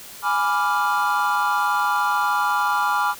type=chord; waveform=triangle; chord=G# diminished seventh; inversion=none; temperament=equal; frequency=830.6 / 987.8 / 1174.7 / 1396.9 Hz; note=G#5 / B5 / D6 / F6; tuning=0 / 0 / 0 / 0 cents; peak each=-22 dBFS; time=0.22-3.15 s; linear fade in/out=50 ms; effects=white hiss -40 dBFS RMS until 3.19 s